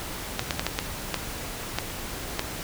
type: clicks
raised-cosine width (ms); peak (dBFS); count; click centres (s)
0.2; -7; 8; 0.394 / 0.508 / 0.595 / 0.666 / 0.789 / 1.143 / 1.786 / 2.394
effects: pink hiss -35 dBFS RMS until 2.63 s